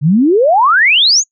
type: exponential sweep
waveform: sine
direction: up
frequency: 135 to 7040 Hz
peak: -6 dBFS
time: 0.01-1.24 s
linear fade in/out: 50 ms
effects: noise-tail reverb RT60 0.1 s tail -25 dB re dry